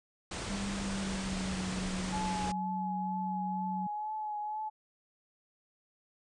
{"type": "low-pass noise", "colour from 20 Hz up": "pink", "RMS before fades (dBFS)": -39, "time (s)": [0.31, 2.52], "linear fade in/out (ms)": 5, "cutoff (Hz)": 9300, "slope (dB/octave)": 96}
{"type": "tone with pitch glide", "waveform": "sine", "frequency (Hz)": [198.2, 186], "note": ["G3", "F#3"], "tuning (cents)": [19, 9], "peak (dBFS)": -35, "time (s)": [0.5, 3.87], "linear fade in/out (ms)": 5, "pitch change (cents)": -110, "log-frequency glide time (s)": [0.73, 1.64]}
{"type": "tone with vibrato", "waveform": "sine", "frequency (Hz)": 850, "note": "G#5", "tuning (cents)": 40, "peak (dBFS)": -34, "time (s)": [2.12, 4.7], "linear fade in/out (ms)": 20, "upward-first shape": "triangle", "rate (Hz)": 2.1, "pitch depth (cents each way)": 33}
{"effects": []}